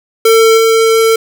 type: tone with level steps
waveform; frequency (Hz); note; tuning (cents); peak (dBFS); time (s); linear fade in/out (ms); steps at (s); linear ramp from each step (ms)
square; 449.5; A4; +37; -5 / -7; 0.25-1.16; 5; 0.57; 10
effects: none